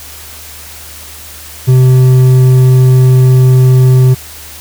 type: tone with hard clipping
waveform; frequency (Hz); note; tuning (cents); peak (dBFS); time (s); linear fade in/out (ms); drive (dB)
triangle; 128.6; C3; -30; -4; 1.67-4.15; 20; 9
effects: added 76 Hz sine -35 dBFS peak until 4.6 s + white hiss -30 dBFS RMS until 4.6 s